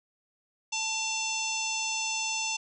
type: harmonic tone with a mistuned harmonic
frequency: 879 Hz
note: A5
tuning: 2 cents flat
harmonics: 1 / 3 / 4 / 5 / 6 / 7 / 8 / 9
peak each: -37 / -33 / -39 / -42 / -38 / -34 / -42 / -44 dBFS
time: 0.72-2.57 s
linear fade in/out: 10 ms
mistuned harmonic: 3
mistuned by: +48 cents
effects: none